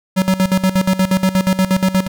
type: tone with tremolo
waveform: square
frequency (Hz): 188.2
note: F#3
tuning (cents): +30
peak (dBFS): -11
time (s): 0.16-2.08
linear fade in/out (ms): 20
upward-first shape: square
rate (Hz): 8.4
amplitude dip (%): 80
effects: none